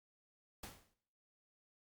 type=noise with exponential decay; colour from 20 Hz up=pink; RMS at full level=-45 dBFS; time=0.63-0.94 s; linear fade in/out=5 ms; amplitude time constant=66 ms; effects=noise-tail reverb RT60 0.7 s tail -19 dB re dry + MP3 96 kbps